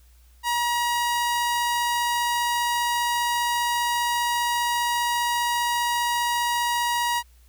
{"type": "tone", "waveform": "sawtooth", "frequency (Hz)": 955, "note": "A#5", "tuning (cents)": 42, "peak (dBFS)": -18, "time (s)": [0.43, 7.23], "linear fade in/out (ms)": 50, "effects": ["added 60 Hz sine -51 dBFS peak until 7.48 s", "white hiss -62 dBFS RMS until 7.48 s"]}